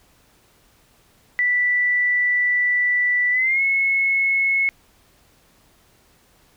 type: tone with pitch glide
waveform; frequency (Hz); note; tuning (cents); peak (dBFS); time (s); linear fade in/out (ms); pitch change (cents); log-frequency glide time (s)
sine; 1970 to 2186; B6 to C#7; -5 to -25; -16; 1.39-4.69; 0; +180; 3.31-3.62
effects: pink hiss -57 dBFS RMS until 6.56 s